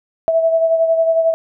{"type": "beating tone pair", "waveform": "sine", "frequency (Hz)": [654, 665], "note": ["E5", "E5"], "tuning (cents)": [-14, 15], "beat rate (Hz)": 11, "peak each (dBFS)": [-12, -21], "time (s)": [0.28, 1.34], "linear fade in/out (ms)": 0, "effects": []}